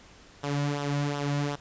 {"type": "tone with flanger", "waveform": "sawtooth", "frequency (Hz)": 143.8, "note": "D3", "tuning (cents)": -36, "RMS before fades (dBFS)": -29, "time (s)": [0.43, 1.56], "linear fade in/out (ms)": 10, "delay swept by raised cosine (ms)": [0.43, 2.53], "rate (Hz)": 2.7, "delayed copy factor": -0.6, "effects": ["pink hiss -53 dBFS RMS until 1.6 s", "resampled to 16000 Hz"]}